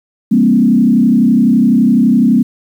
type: tone with frequency modulation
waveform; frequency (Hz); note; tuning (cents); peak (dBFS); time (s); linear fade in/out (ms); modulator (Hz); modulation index
sine; 233.1; A#3; 0; -6; 0.31-2.43; 10; 31.9; 1.3
effects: 7-bit